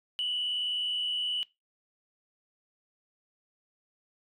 sine tone with frequency modulation, 2960 Hz, F#7, in tune, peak -27 dBFS, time 0.19-1.43 s, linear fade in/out 0 ms, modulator 79.1 Hz, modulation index 0.89, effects noise-tail reverb RT60 0.2 s tail -21 dB re dry + tanh soft clip ceiling -24 dBFS

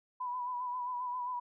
sine tone with vibrato, 990 Hz, B5, 4 cents sharp, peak -34 dBFS, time 0.2-1.4 s, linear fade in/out 10 ms, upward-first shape sine, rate 7.5 Hz, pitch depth 39 cents each way, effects none

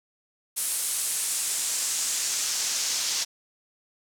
pink noise with band-pass filter sweep, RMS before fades -28 dBFS, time 0.56-3.25 s, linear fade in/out 20 ms, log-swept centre 10000 to 5600 Hz, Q 1.7, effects none

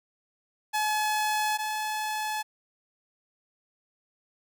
sawtooth tone pair in turn, 853 / 857.6 Hz, G#5 / A5, +46 / -45 cents, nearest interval unison, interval 9 cents, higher second, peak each -21 / -25 dBFS, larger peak first, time 0.73-1.58 / 1.58-2.43 s, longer neither, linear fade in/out 20 ms, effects none

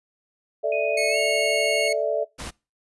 sine chord, A suspended fourth, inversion none, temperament equal, 440 / 587.3 / 659.3 Hz, A4 / D5 / E5, 0 / 0 / 0 cents, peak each -27 / -24 / -25 dBFS, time 0.63-2.25 s, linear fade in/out 20 ms
sine tone with pitch glide, 2489 to 2794 Hz, D#7 to F7, 0 to 0 cents, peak -28 dBFS, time 0.72-1.88 s, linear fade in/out 2 ms, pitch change +200 cents, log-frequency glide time 1.09-1.17 s
sawtooth tone, 2190 Hz, C#7, 22 cents flat, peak -21 dBFS, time 0.97-1.93 s, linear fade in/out 5 ms
pink noise, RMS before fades -34 dBFS, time 2.38-2.51 s, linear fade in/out 20 ms
effects noise-tail reverb RT60 0.3 s tail -25 dB re dry + resampled to 24000 Hz

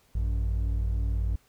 triangle tone pair together, 56.27 / 94.7 Hz, A1 / F#2, +40 / +41 cents, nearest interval major sixth, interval 901 cents, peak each -23 / -31 dBFS, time 0.15-1.36 s, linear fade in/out 5 ms, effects pink hiss -64 dBFS RMS until 1.48 s

